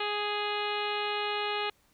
harmonic tone with a mistuned harmonic, 415.3 Hz, G#4, in tune, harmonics 1 / 2 / 3 / 4 / 5 / 6 / 7 / 8 / 9 / 10, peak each -35 / -35 / -37 / -41 / -41 / -38 / -38 / -43 / -45 / -45 dBFS, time 0-1.7 s, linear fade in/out 5 ms, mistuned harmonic 8, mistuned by +21 cents, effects pink hiss -67 dBFS RMS until 1.93 s

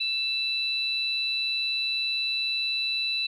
sine tone pair together, 2649 / 3969 Hz, E7 / B7, +8 / +8 cents, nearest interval perfect fifth, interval 700 cents, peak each -29 / -26 dBFS, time 0-3.27 s, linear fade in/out 10 ms, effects tanh soft clip ceiling -17 dBFS

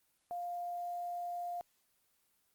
sine tone with quantisation, 702 Hz, F5, 9 cents sharp, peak -37 dBFS, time 0.31-1.61 s, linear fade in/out 0 ms, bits 10, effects white hiss -75 dBFS RMS until 2.54 s + Opus 24 kbps

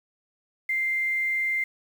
sine tone with quantisation, 2093 Hz, C7, in tune, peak -23 dBFS, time 0.69-1.64 s, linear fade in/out 5 ms, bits 8, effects none

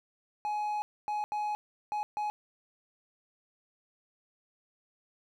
triangle tone bursts at uneven times, 840 Hz, G#5, 19 cents sharp, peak -28 dBFS, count 5, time 0.45-0.82 / 1.08-1.24 / 1.32-1.55 / 1.92-2.03 / 2.17-2.3 s, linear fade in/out 0 ms, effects none

